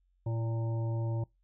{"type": "harmonic tone with a mistuned harmonic", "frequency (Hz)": 114.8, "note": "A#2", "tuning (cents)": -26, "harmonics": [1, 3, 5, 7, 8], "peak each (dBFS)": [-30, -42, -44, -53, -49], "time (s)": [0.26, 1.24], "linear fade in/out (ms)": 5, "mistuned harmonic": 3, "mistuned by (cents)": -33, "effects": ["noise-tail reverb RT60 0.2 s tail -24 dB re dry", "added 45 Hz sine -68 dBFS peak until 1.43 s"]}